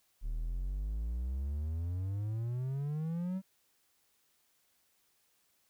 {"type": "exponential sweep", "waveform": "triangle", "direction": "up", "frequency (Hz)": [36.44, 193.6], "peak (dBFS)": -31, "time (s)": [0.21, 3.42], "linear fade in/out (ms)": 50, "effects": ["white hiss -73 dBFS RMS until 5.69 s"]}